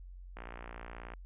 click train, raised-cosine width 0.5 ms, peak -30 dBFS, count 46, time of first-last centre 0.37-1.137 s, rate 58.7 Hz, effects added 45 Hz sine -46 dBFS peak until 1.25 s + resampled to 8000 Hz

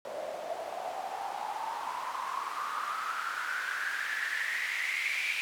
white noise with band-pass filter sweep, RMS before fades -35 dBFS, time 0.05-5.41 s, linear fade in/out 0 ms, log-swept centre 580 to 2400 Hz, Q 8.1, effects none

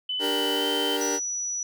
sine tone with pitch glide, 3007 to 3076 Hz, F#7 to G7, +27 to -33 cents, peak -26 dBFS, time 0.09-0.97 s, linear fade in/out 5 ms, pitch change +40 cents, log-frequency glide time 0.53-0.65 s
sawtooth chord, G minor, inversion second, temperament just, 294 / 392 / 470.4 Hz, D4 / G4 / Bb4, +2 / 0 / +16 cents, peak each -26 dBFS, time 0.19-1.2 s, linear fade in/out 50 ms
blue noise, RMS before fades -43 dBFS, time 0.24-1.07 s, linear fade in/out 5 ms
sine tone, 5890 Hz, F#8, 9 cents flat, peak -27 dBFS, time 1.01-1.63 s, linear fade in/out 2 ms
effects none

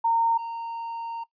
sine / triangle tone pair in turn, 919 / 922.8 Hz, A#5 / A#5, -25 / -18 cents, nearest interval unison, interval 7 cents, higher second, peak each -19 / -29 dBFS, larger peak first, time 0.04-0.38 / 0.38-1.24 s, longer second, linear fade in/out 10 ms, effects noise-tail reverb RT60 0.1 s tail -19 dB re dry + resampled to 11025 Hz

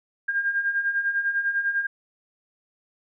sine beating tone pair, 1602 / 1612 Hz, G6 / G6, +37 / +48 cents, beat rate 10 Hz, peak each -29 / -23 dBFS, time 0.28-1.87 s, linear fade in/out 10 ms, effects none

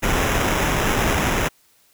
pink noise with sample-and-hold, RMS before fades -20 dBFS, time 0.02-1.49 s, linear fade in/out 20 ms, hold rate 4410 Hz, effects white hiss -58 dBFS RMS until 1.93 s

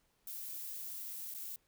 violet noise with dropouts, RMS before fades -44 dBFS, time 0.27-1.56 s, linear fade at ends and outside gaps 2 ms, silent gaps 1.341-1.346 s, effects pink hiss -75 dBFS RMS until 1.67 s

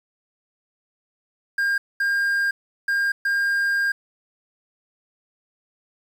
triangle tone bursts at uneven times, 1607 Hz, G6, 43 cents sharp, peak -17 dBFS, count 4, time 1.58-1.78 / 2-2.51 / 2.88-3.12 / 3.25-3.92 s, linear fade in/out 5 ms, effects 8-bit

